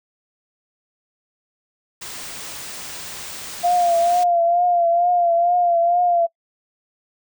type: band-stop noise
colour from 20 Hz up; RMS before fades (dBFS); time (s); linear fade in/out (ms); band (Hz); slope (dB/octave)
white; -33; 2.01-4.24; 10; 10000 to 15000; 96
type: tone with vibrato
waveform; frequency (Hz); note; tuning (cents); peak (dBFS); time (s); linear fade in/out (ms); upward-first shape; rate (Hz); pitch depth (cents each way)
sine; 695; F5; -9; -14; 3.63-6.27; 20; triangle; 2.2; 55
effects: noise-tail reverb RT60 0.1 s tail -24 dB re dry